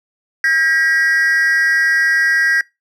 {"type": "tone pair together", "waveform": "triangle", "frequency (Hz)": [1613, 1917], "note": ["G6", "A#6"], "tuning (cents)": [49, 48], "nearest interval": "minor third", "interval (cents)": 299, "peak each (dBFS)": -11, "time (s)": [0.44, 2.61], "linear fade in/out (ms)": 2, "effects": ["noise-tail reverb RT60 0.2 s tail -24 dB re dry", "tanh soft clip ceiling -7 dBFS"]}